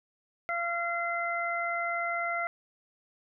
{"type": "harmonic tone", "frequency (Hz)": 686, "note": "F5", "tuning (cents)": -31, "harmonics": [1, 2, 3], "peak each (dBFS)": [-33, -33, -33], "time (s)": [0.49, 2.47], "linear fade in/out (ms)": 0, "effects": []}